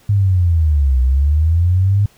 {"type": "linear two-way sweep", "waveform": "sine", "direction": "down then up", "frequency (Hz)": [103.5, 62.2, 103.5], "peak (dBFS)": -10, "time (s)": [0.09, 2.06], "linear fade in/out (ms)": 5, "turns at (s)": 1.01, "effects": ["pink hiss -51 dBFS RMS until 2.17 s"]}